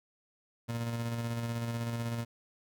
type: tone with tremolo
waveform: 30% pulse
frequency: 116.9 Hz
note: A#2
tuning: 5 cents sharp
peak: -29 dBFS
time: 0.68-2.25 s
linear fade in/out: 20 ms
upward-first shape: square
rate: 16 Hz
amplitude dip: 30%
effects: none